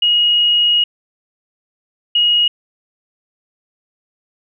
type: tone pair in turn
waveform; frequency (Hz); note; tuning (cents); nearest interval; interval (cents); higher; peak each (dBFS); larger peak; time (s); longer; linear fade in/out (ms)
sine; 2886 / 2886; F#7 / F#7; -44 / -44; unison; 0; neither; -10; neither; 0.02-0.84 / 2.15-2.48; first; 5
effects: none